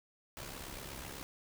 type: noise with amplitude modulation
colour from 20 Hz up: pink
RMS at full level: -43 dBFS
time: 0.37-1.23 s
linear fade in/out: 0 ms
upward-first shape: sine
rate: 67.9 Hz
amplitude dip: 60%
effects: none